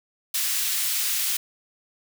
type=high-pass noise; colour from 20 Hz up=white; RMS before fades=-25 dBFS; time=0.34-1.37 s; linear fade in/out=5 ms; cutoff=2000 Hz; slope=12 dB/octave; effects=none